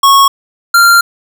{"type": "tone pair in turn", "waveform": "square", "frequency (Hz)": [1101, 1387.2], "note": ["C#6", "F6"], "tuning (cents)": [-12, -12], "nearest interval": "major third", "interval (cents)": 400, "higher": "second", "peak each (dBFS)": -4, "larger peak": "neither", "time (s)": [[0.03, 0.28], [0.74, 1.01]], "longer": "second", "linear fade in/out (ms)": 5, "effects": ["7-bit"]}